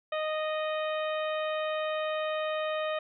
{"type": "harmonic tone with a mistuned harmonic", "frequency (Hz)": 620, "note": "D#5", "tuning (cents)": -6, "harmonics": [1, 2, 3, 4, 5, 6], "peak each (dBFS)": [-30, -36, -40, -42, -44, -46], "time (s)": [0.12, 2.99], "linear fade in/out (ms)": 5, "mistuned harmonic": 5, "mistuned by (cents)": -18, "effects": []}